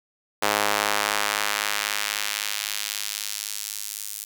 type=tone with high-pass filter sweep; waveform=sawtooth; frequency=103.83 Hz; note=G#2; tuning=in tune; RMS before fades=-27 dBFS; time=0.42-4.25 s; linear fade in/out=10 ms; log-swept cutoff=660 to 8300 Hz; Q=0.77; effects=none

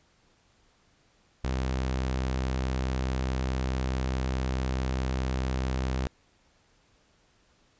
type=tone; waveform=sawtooth; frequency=64.7 Hz; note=C2; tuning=19 cents flat; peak=-23 dBFS; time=1.44-6.07 s; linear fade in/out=0 ms; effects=pink hiss -65 dBFS RMS until 7.79 s + resampled to 16000 Hz

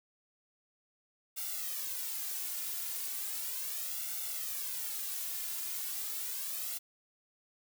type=noise with flanger; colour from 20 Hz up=blue; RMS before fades=-38 dBFS; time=1.36-6.79 s; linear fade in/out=20 ms; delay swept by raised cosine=1.4 to 2.9 ms; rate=0.36 Hz; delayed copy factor=+0.95; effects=none

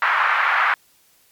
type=band-pass noise; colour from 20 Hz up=white; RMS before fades=-18 dBFS; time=0.02-0.74 s; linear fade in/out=2 ms; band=970 to 1800 Hz; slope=24 dB/octave; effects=white hiss -57 dBFS RMS until 1.31 s + MP3 96 kbps

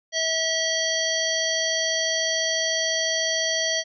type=harmonic tone; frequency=647 Hz; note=E5; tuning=32 cents flat; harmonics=1 / 3 / 5 / 7 / 9; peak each=-28 / -28 / -28 / -28 / -28 dBFS; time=0.12-3.84 s; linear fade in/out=50 ms; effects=none

